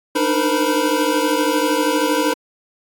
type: tone cluster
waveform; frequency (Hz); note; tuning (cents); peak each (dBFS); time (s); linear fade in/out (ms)
square; 296.5 / 309.2 / 464.8 / 513 / 980; D4 / D#4 / A#4 / C5 / B5; +17 / -11 / -5 / -34 / -14; -23; 0.15-2.34; 10
effects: AAC 64 kbps